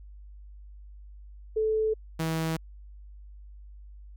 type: tone pair in turn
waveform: sine / sawtooth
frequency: 436.5 / 161.53 Hz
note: A4 / E3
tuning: -14 / -35 cents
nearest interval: octave + perfect fourth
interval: 1721 cents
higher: first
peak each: -23 dBFS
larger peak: neither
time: 1.56-1.94 / 2.19-2.57 s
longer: neither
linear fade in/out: 10 ms
effects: added 50 Hz sine -44 dBFS peak until 4.16 s